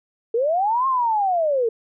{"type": "linear two-way sweep", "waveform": "sine", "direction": "up then down", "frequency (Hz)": [437.4, 1081, 437.4], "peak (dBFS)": -17, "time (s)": [0.34, 1.69], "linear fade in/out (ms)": 5, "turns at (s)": 0.87, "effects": []}